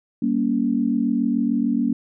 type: chord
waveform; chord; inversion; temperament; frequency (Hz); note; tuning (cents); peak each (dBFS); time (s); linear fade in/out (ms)
sine; G diminished; none; just; 196 / 235.2 / 282.2; G3 / Bb3 / Db4; 0 / +16 / +31; -26 / -20 / -23; 0.22-1.93; 5
effects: none